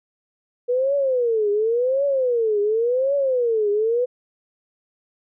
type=tone with vibrato; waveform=sine; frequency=481.2 Hz; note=B4; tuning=45 cents flat; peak=-17 dBFS; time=0.68-4.06 s; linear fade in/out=20 ms; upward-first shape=triangle; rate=0.91 Hz; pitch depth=300 cents each way; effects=none